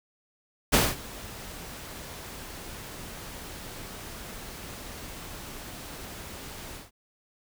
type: noise with ADSR envelope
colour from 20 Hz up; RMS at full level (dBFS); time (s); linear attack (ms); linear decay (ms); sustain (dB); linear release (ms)
pink; -19; 0.72-6.91; 20; 210; -22; 160
effects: none